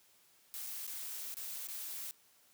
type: noise with dropouts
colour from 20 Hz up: blue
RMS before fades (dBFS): -43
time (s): 0.54-2.11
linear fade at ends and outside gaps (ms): 0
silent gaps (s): 0.666-0.669 / 0.867-0.876 / 1.342-1.369 / 1.672-1.686
effects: white hiss -67 dBFS RMS until 2.53 s + high-pass 80 Hz 12 dB/octave